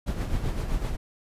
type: noise with tremolo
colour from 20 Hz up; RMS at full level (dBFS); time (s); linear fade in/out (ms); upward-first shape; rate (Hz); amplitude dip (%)
brown; -26; 0.06-0.97; 20; sine; 7.8; 50
effects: resampled to 32000 Hz